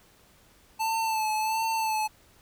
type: tone with vibrato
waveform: square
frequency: 880 Hz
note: A5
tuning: in tune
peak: -26 dBFS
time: 0.79-2.08 s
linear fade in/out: 20 ms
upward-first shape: sine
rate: 1.4 Hz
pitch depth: 38 cents each way
effects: pink hiss -59 dBFS RMS until 2.41 s